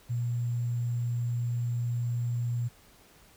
sine tone with sample-and-hold, 120 Hz, B2, 49 cents flat, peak -27 dBFS, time 0.09-2.69 s, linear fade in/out 20 ms, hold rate 7350 Hz, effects pink hiss -58 dBFS RMS until 3.36 s

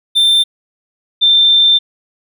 triangle / sine tone pair in turn, 3574 / 3574 Hz, A7 / A7, +26 / +26 cents, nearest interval unison, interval 0 cents, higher neither, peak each -6 dBFS, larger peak neither, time 0.15-0.44 / 1.21-1.79 s, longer second, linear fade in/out 20 ms, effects none

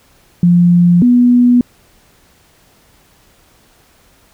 sine tone pair in turn, 174.61 / 244.5 Hz, F3 / B3, 0 / -17 cents, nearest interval tritone, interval 583 cents, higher second, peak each -5 dBFS, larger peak neither, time 0.43-1.02 / 1.02-1.61 s, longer neither, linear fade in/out 2 ms, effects pink hiss -50 dBFS RMS until 4.33 s

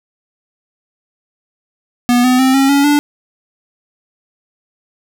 square tone with pitch steps, 243.7 / 252.6 / 261.8 / 271.3 / 281.2 / 291.5 Hz, B3 / B3 / C4 / C#4 / C#4 / D4, -23 / +39 / +1 / -37 / +25 / -13 cents, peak -9 dBFS, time 2.09-2.99 s, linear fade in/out 0 ms, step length 150 ms, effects none

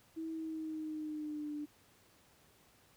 sine tone with pitch glide, 323 to 296.2 Hz, E4 to D4, -35 to +15 cents, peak -38 dBFS, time 0.16-1.66 s, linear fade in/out 20 ms, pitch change -150 cents, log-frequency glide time 0.31-1.55 s, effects pink hiss -66 dBFS RMS until 2.96 s + high-pass 60 Hz 12 dB/octave

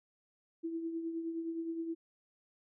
sine tone with tremolo, 329.9 Hz, E4, 1 cent sharp, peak -33 dBFS, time 0.63-1.95 s, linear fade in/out 20 ms, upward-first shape triangle, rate 9.6 Hz, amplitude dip 55%, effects none

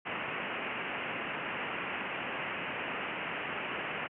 white low-pass noise, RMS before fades -37 dBFS, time 0.05-4.08 s, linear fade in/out 20 ms, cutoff 2900 Hz, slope 96 dB/octave, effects high-pass 150 Hz 12 dB/octave

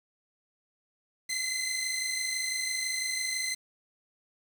15% pulse tone pair together, 2034 / 2060 Hz, C7 / C7, -50 / -28 cents, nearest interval unison, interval 22 cents, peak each -29 / -25 dBFS, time 1.29-3.55 s, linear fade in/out 10 ms, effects 8-bit

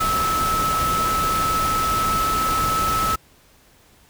sine tone in noise, 1302 Hz, E6, 22 cents flat, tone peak -19 dBFS, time 0-3.16 s, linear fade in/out 10 ms, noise pink, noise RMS -26 dBFS, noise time 0-3.16 s, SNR +4 dB, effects pink hiss -54 dBFS RMS until 4.09 s

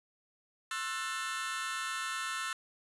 sawtooth chord, F# half-diminished seventh, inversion second, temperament just, 1065.6 / 1332 / 1480 / 1776 Hz, C6 / E6 / F#6 / A6, +31 / +18 / 0 / +16 cents, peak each -39 / -34 / -39 / -36 dBFS, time 0.71-2.53 s, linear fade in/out 2 ms, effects resampled to 24000 Hz

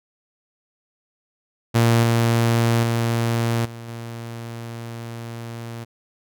sawtooth tone with level steps, 116.3 Hz, A#2, 4 cents flat, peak -10 / -12 / -15 / -30 / -27 dBFS, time 1.74-5.85 s, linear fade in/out 20 ms, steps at 2.03 / 2.83 / 3.65 / 3.88 s, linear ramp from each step 5 ms, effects none

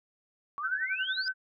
sine exponential sweep, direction up, 1108.7 to 5070 Hz, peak -33 dBFS, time 0.58-1.28 s, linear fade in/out 0 ms
sine tone with tremolo, 1527 Hz, G6, 46 cents flat, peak -27 dBFS, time 0.63-1.34 s, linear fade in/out 20 ms, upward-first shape sine, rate 11 Hz, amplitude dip 90%
effects none

